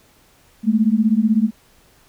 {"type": "beating tone pair", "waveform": "sine", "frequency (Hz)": [210.6, 226.6], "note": ["G#3", "A#3"], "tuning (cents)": [24, -49], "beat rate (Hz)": 16, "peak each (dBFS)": -16, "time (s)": [0.63, 1.51], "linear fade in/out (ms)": 50, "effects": ["pink hiss -54 dBFS RMS until 2.08 s"]}